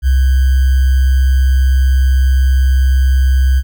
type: tone with sample-and-hold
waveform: sine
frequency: 65.41 Hz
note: C2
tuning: in tune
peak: -7 dBFS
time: 0.02-3.63 s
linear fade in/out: 50 ms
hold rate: 1575 Hz
effects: none